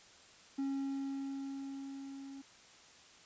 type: tone with level ramp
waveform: triangle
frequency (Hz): 273.5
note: C#4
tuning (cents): -23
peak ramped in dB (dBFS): -31 to -44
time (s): 0.58-2.42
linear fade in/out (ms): 10
effects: white hiss -59 dBFS RMS until 3.25 s + resampled to 16000 Hz